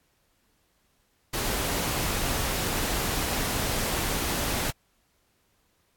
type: noise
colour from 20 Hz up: pink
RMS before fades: -28 dBFS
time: 1.33-4.71 s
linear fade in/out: 10 ms
effects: pink hiss -69 dBFS RMS until 5.96 s + AAC 64 kbps